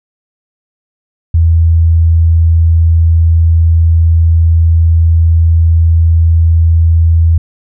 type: tone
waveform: sine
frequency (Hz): 82.41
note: E2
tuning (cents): 0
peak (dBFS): -4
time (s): 1.34-7.38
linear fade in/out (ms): 5
effects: none